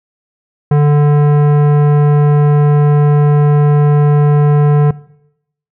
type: tone with tanh clipping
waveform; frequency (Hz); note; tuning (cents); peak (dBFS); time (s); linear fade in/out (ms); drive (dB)
sine; 146.83; D3; 0; -8; 0.71-4.91; 5; 16
effects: noise-tail reverb RT60 0.8 s tail -21 dB re dry